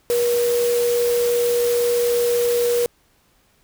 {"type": "tone in noise", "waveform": "sine", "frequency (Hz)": 479, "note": "A#4", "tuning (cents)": 47, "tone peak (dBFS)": -16, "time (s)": [0.1, 2.86], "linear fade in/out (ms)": 0, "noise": "white", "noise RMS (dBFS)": -29, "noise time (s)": [0.1, 2.86], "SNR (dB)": 10, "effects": ["pink hiss -60 dBFS RMS until 3.63 s"]}